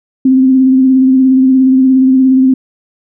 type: tone with vibrato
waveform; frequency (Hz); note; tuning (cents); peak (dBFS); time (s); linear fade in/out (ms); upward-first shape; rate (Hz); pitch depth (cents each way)
sine; 261.6; C4; 0; -4; 0.25-2.54; 5; sine; 17; 27
effects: none